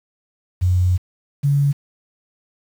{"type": "tone pair in turn", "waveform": "sine", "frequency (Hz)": [90.6, 141.79], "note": ["F#2", "C#3"], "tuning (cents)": [-36, 40], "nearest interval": "minor sixth", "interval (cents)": 776, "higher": "second", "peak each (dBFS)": -13, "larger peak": "neither", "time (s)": [[0.61, 0.98], [1.43, 1.73]], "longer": "first", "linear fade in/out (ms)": 20, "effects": ["7-bit"]}